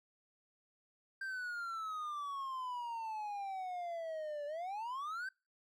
triangle exponential two-way sweep, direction down then up, 1583 to 576 to 1583 Hz, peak -37 dBFS, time 1.21-5.29 s, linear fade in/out 5 ms, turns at 4.46 s, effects noise-tail reverb RT60 0.3 s tail -26 dB re dry

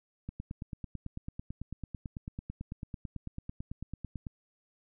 click train, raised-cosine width 5 ms, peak -26 dBFS, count 37, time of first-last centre 0.29-4.268 s, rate 9.05 Hz, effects none

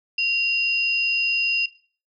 sine tone pair together, 2765 / 5003 Hz, F7 / D#8, -18 / +9 cents, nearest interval minor seventh, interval 1027 cents, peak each -20 / -26 dBFS, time 0.18-1.66 s, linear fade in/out 5 ms, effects noise-tail reverb RT60 0.4 s tail -17 dB re dry

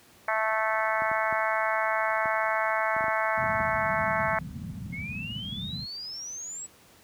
harmonic tone, 219.2 Hz, A3, 6 cents flat, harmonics 3 / 4 / 5 / 6 / 7 / 8 / 9 / 10, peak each -30 / -31 / -32 / -33 / -33 / -34 / -35 / -35 dBFS, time 0.28-4.39 s, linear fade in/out 2 ms
clicks, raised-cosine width 3 ms, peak -28 dBFS, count 10, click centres 1.02 / 1.115 / 1.326 / 2.257 / 2.965 / 3.008 / 3.041 / 3.082 / 3.44 / 3.605 s
white low-pass noise, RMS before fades -36 dBFS, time 3.37-5.86 s, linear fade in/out 10 ms, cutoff 220 Hz, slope 48 dB/octave
sine exponential sweep, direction up, 2132 to 7902 Hz, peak -35 dBFS, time 4.92-6.67 s, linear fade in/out 20 ms
effects pink hiss -56 dBFS RMS until 7.03 s + high-pass 80 Hz 12 dB/octave

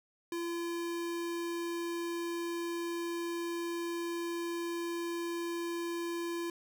square tone, 340.8 Hz, F4, 42 cents flat, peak -35 dBFS, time 0.32-6.5 s, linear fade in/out 2 ms, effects none

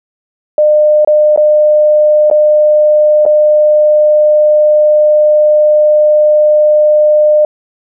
sine tone with dropouts, 604 Hz, D5, 48 cents sharp, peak -4 dBFS, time 0.58-7.45 s, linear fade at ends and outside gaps 2 ms, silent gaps 1.048-1.074 / 1.362-1.375 / 2.301-2.312 / 3.253-3.262 s, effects none

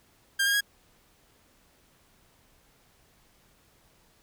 sawtooth tone with pitch steps, 1600 / 1624.2 / 1648.8 Hz, G6 / G#6 / G#6, +35 / -39 / -13 cents, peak -19 dBFS, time 0.39-0.609 s, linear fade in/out 10 ms, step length 73 ms, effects pink hiss -63 dBFS RMS until 4.22 s

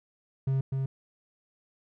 triangle tone with echo, 134.1 Hz, C3, 43 cents sharp, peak -22 dBFS, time 0.47-0.61 s, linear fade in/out 5 ms, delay 250 ms, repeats 1, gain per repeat -3 dB, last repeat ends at 0.86 s, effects none

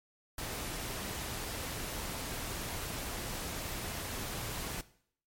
pink noise, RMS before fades -39 dBFS, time 0.38-4.81 s, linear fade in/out 2 ms, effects noise-tail reverb RT60 0.6 s tail -18 dB re dry + MP3 64 kbps

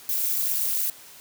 violet noise with amplitude modulation, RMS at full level -21 dBFS, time 0.09-0.9 s, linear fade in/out 2 ms, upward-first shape sine, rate 250 Hz, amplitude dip 95%, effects white hiss -47 dBFS RMS until 1.2 s + high-pass 80 Hz 12 dB/octave

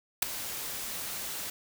white noise with ADSR envelope, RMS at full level -21 dBFS, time 0.22-1.5 s, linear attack 6 ms, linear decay 7 ms, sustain -16 dB, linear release 4 ms, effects none

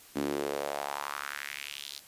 sawtooth tone with high-pass filter sweep, 71.4 Hz, D2, 48 cents flat, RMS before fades -36 dBFS, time 0.15-2 s, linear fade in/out 20 ms, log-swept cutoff 260 to 4300 Hz, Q 2.8, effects white hiss -54 dBFS RMS until 2.07 s + resampled to 32000 Hz

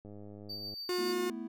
click train, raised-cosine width 2 ms, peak -36 dBFS, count 72, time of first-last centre 0.05-0.739 s, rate 103 Hz
triangle tone with tremolo, 4611 Hz, D8, 33 cents flat, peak -37 dBFS, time 0.49-1.13 s, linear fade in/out 10 ms, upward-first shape sine, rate 7 Hz, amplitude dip 35%
45% pulse tone, 359.5 Hz, F#4, 50 cents flat, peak -31 dBFS, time 0.89-1.3 s, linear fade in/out 2 ms
triangle chord, A suspended second, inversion none, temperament just, 220 / 247.5 / 330 Hz, A3 / B3 / E4, 0 / +4 / +2 cents, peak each -40 dBFS, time 0.98-1.48 s, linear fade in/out 10 ms
effects none

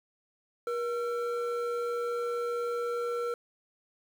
triangle tone pair together, 477.5 / 1350.6 Hz, A#4 / E6, +42 / +42 cents, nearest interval octave + tritone, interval 1800 cents, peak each -27 / -33 dBFS, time 0.67-3.34 s, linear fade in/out 2 ms, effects tanh soft clip ceiling -25 dBFS + 9-bit

